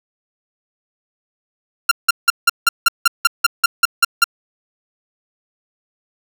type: tone bursts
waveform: sawtooth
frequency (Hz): 1383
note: F6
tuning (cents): -17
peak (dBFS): -4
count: 13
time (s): 1.89-4.242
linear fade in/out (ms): 5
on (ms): 24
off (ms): 170
effects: none